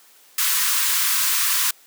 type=high-pass noise; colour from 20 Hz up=white; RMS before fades=-20 dBFS; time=0.38-1.71 s; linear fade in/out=5 ms; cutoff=950 Hz; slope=96 dB/octave; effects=white hiss -52 dBFS RMS until 1.86 s + high-pass 300 Hz 12 dB/octave